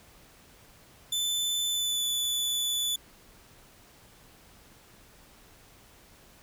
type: tone with pitch glide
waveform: sawtooth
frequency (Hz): 3517 to 3473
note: A7 to A7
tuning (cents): -1 to -23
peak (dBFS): -24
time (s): 1.12-2.96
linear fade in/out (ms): 5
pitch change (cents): -22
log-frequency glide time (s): 1.69-2.05
effects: pink hiss -56 dBFS RMS until 6.42 s